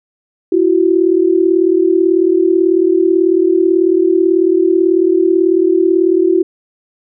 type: tone pair together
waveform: sine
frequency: 337 / 375.2 Hz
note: E4 / F#4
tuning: +38 / +24 cents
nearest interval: major second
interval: 186 cents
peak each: -11 dBFS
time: 0.52-6.43 s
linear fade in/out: 5 ms
effects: none